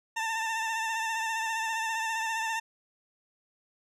20% pulse tone with vibrato, 896 Hz, A5, 31 cents sharp, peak -24 dBFS, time 0.16-2.6 s, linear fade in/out 10 ms, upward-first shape sine, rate 15 Hz, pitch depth 35 cents each way, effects low-pass 9000 Hz 12 dB/octave

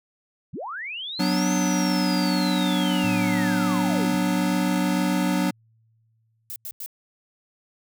sine linear two-way sweep, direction up then down, 87.31 to 6310 to 87.31 Hz, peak -30 dBFS, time 0.53-4.16 s, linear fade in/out 10 ms, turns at 1.53 s
square chord, B minor, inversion second, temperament equal, 185 / 246.9 / 293.7 Hz, F#3 / B3 / D4, 0 / 0 / 0 cents, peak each -24 / -28 / -26 dBFS, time 1.19-5.51 s, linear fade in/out 10 ms
sine tone with exponential decay, 112.2 Hz, A2, 34 cents sharp, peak -29 dBFS, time 3.04-6.72 s, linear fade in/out 0 ms, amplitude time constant 800 ms
violet noise bursts, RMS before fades -34 dBFS, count 3, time 6.5-6.861 s, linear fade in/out 0 ms, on 59 ms, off 92 ms
effects none

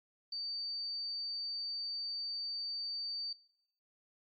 sine tone, 4604 Hz, D8, 35 cents flat, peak -37 dBFS, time 0.32-3.33 s, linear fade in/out 5 ms, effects noise-tail reverb RT60 0.8 s tail -19 dB re dry + MP3 32 kbps

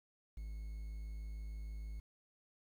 triangle tone with quantisation, 53.2 Hz, G#1, 42 cents sharp, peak -40 dBFS, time 0.37-2 s, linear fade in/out 5 ms, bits 11, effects none

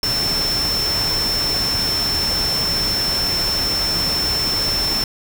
sine tone in noise, 5360 Hz, E8, 28 cents sharp, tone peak -18 dBFS, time 0.03-5.04 s, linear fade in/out 2 ms, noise pink, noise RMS -25 dBFS, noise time 0.03-5.04 s, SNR +4 dB, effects none

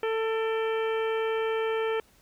harmonic tone with a mistuned harmonic, 445.2 Hz, A4, 20 cents sharp, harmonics 1 / 2 / 3 / 4 / 5 / 6 / 7, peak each -26 / -36 / -37 / -39 / -40 / -46 / -43 dBFS, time 0.03-2 s, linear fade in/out 2 ms, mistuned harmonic 5, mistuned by +72 cents, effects pink hiss -61 dBFS RMS until 2.21 s

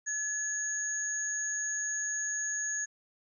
sine tone pair together, 1700 / 6652 Hz, G#6 / G#8, +40 / +2 cents, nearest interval 2 octaves, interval 2362 cents, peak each -36 / -32 dBFS, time 0.06-2.86 s, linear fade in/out 20 ms, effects none

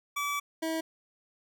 25% pulse tone pair in turn, 1150 / 322.7 Hz, D6 / E4, -37 / -37 cents, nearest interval octave + minor seventh, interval 2200 cents, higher first, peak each -26 dBFS, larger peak neither, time 0.16-0.4 / 0.62-0.81 s, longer first, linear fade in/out 10 ms, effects none

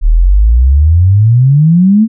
sine exponential sweep, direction up, 36.42 to 229.4 Hz, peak -3 dBFS, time 0.01-2.08 s, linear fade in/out 50 ms, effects none

